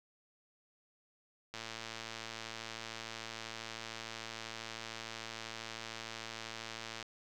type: click train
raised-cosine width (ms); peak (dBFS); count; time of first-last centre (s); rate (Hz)
0.2; -25; 621; 1.54-7.027; 113
effects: none